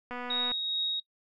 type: click train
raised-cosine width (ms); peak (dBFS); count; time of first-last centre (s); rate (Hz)
0.5; -24; 101; 0.11-0.517; 246
type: tone with tremolo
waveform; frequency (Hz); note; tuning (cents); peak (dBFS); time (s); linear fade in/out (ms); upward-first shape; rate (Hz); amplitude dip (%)
sine; 3772; A#7; +20; -27; 0.3-1; 5; triangle; 2.4; 35
effects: noise-tail reverb RT60 0.1 s tail -21 dB re dry